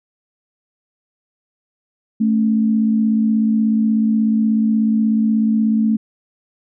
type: tone pair together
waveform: sine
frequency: 219.6 / 276.1 Hz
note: A3 / C#4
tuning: -3 / -7 cents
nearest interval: major third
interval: 396 cents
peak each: -13 / -23 dBFS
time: 2.2-5.97 s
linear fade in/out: 10 ms
effects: none